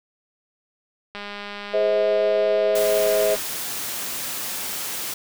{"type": "click train", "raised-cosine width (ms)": 0.3, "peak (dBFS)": -18, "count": 453, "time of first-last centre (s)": [1.15, 3.366], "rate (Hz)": 204}
{"type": "chord", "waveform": "sine", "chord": "Ab major", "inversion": "none", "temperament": "equal with one note detuned", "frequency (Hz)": [415.3, 523.3, 637.9], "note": ["Ab4", "C5", "Eb5"], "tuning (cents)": [0, 0, 43], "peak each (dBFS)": [-23, -24, -19], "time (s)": [1.73, 3.36], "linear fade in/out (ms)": 20}
{"type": "high-pass noise", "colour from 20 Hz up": "white", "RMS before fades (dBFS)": -29, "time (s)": [2.75, 5.14], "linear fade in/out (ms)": 5, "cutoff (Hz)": 110, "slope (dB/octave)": 12}
{"effects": []}